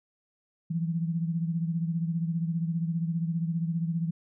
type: beating tone pair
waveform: sine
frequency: 164.81 / 179.81 Hz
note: E3 / F#3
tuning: 0 / -49 cents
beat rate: 15 Hz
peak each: -27 / -34 dBFS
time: 0.7-4.11 s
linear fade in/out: 10 ms
effects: none